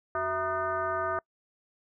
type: tone with frequency modulation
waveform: sine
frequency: 943 Hz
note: A#5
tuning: 20 cents sharp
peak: -27 dBFS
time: 0.15-1.19 s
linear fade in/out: 2 ms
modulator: 285 Hz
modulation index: 1.9
effects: noise-tail reverb RT60 0.1 s tail -26 dB re dry